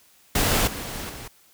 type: noise with level steps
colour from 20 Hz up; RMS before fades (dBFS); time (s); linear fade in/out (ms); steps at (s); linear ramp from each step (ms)
pink; -21 / -33 / -38; 0.35-1.28; 5; 0.67 / 1.09; 5
effects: white hiss -57 dBFS RMS until 1.53 s